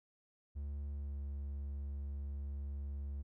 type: tone with pitch glide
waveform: triangle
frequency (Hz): 71.5 to 70.35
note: D2 to C#2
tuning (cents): -46 to +26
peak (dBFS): -37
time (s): 0.55-3.23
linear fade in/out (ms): 20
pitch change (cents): -28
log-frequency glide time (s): 0.93-1.19
effects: none